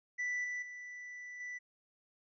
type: tone with level steps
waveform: triangle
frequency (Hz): 1975.5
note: B6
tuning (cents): 0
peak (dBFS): -32 / -35 / -43 / -39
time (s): 0.18-1.59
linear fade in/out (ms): 20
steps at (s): 0.44 / 0.62 / 1.4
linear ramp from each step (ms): 5
effects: resampled to 16000 Hz